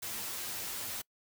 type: noise with comb filter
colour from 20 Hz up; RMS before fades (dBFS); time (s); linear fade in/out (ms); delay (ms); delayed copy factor
white; -39; 0.02-1.02; 10; 8.8; +0.6
effects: noise-tail reverb RT60 0.1 s tail -25 dB re dry